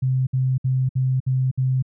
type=tone bursts; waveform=sine; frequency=130 Hz; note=C3; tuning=11 cents flat; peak=-17 dBFS; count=6; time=0.02-1.825 s; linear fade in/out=10 ms; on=250 ms; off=61 ms; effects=none